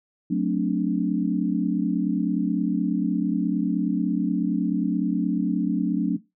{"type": "chord", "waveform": "sine", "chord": "D dominant seventh", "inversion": "first", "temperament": "just", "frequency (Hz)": [183.54, 220.2, 264.3, 293.7], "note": ["F#3", "A3", "C4", "D4"], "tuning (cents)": [-14, 2, 18, 0], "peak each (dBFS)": [-24, -27, -28, -25], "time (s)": [0.3, 6.17], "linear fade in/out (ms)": 10, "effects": ["noise-tail reverb RT60 0.2 s tail -18 dB re dry"]}